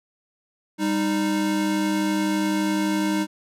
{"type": "tone pair together", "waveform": "square", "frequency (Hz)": [198.03, 310], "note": ["G3", "D#4"], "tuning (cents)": [18, -6], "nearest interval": "minor sixth", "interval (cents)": 776, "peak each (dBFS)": [-26, -23], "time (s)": [0.78, 3.27], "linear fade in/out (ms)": 50, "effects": ["low-pass 12000 Hz 12 dB/octave"]}